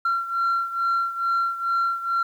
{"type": "beating tone pair", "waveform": "sine", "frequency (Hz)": [1366, 1368.3], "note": ["F6", "F6"], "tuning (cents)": [-39, -36], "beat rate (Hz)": 2.3, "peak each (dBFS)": [-21, -25], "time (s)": [0.05, 2.23], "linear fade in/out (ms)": 5, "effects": ["tanh soft clip ceiling -17 dBFS", "9-bit"]}